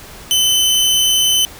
sawtooth tone, 3042 Hz, F#7, 47 cents sharp, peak -8 dBFS, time 0.31-1.45 s, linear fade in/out 0 ms, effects pink hiss -36 dBFS RMS until 1.59 s

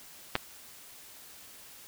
clicks, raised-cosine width 0.3 ms, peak -9 / -21 dBFS, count 2, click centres 0.354 / 0.362 s, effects white hiss -51 dBFS RMS until 1.87 s

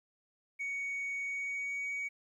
sine tone with pitch glide, 2235 to 2254 Hz, C#7 to C#7, +14 to +28 cents, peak -32 dBFS, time 0.59-2.09 s, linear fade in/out 20 ms, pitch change +14 cents, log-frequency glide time 1.2-1.87 s, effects tanh soft clip ceiling -33 dBFS + 12-bit

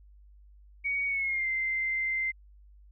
sine tone with pitch glide, 2244 to 2082 Hz, C#7 to C7, +21 to -9 cents, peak -27 dBFS, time 0.84-2.32 s, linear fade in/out 20 ms, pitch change -130 cents, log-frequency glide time 1.07-1.48 s, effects added 50 Hz sine -52 dBFS peak until 2.91 s

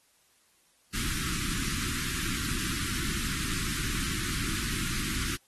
pink band-stop noise, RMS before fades -32 dBFS, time 0.93-5.37 s, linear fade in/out 20 ms, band 340 to 1200 Hz, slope 48 dB/octave, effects white hiss -66 dBFS RMS until 5.47 s + AAC 32 kbps

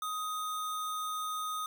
sine tone with sample-and-hold, 1253 Hz, D#6, 12 cents sharp, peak -33 dBFS, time 0.02-1.66 s, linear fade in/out 2 ms, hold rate 4900 Hz, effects none

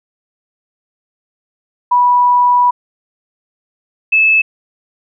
sine tone pair in turn, 980 / 2610 Hz, B5 / E7, -14 / -18 cents, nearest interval octave + perfect fourth, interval 1696 cents, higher second, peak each -7 dBFS, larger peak neither, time 1.91-2.71 / 4.12-4.42 s, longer first, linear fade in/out 10 ms, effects none

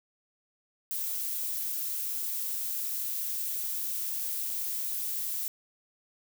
violet noise, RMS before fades -33 dBFS, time 0.91-5.48 s, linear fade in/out 0 ms, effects none

